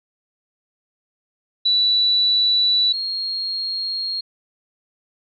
sine tone pair in turn, 3951 / 4261 Hz, B7 / C8, 0 / +31 cents, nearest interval minor second, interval 131 cents, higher second, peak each -14 / -22 dBFS, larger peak first, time 1.65-2.93 / 2.93-4.21 s, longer neither, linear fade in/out 10 ms, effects none

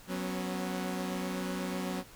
sawtooth chord, F# suspended fourth, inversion none, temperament equal with one note detuned, 185 / 246.9 / 273.5 Hz, F#3 / B3 / C#4, 0 / 0 / -23 cents, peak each -31 / -36 / -36 dBFS, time 0.07-2.04 s, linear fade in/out 50 ms, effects pink hiss -54 dBFS RMS until 2.15 s

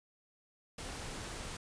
pink noise, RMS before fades -43 dBFS, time 0.78-1.57 s, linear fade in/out 5 ms, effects resampled to 22050 Hz

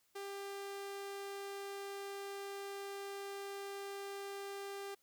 sawtooth tone, 397.3 Hz, G4, 23 cents sharp, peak -39 dBFS, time 0.15-4.95 s, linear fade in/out 10 ms, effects white hiss -75 dBFS RMS until 5.02 s

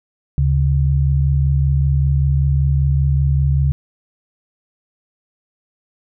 sine tone pair together, 73.42 / 138.6 Hz, D2 / C#3, 0 / 0 cents, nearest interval major seventh, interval 1100 cents, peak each -15 dBFS, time 0.38-3.72 s, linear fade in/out 0 ms, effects none

